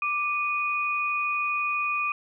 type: tone pair together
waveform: sine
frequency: 1179.3 / 2473 Hz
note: D6 / D#7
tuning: +7 / -11 cents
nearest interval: octave + minor second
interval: 1282 cents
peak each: -28 / -26 dBFS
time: 0.02-2.12 s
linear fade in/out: 2 ms
effects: none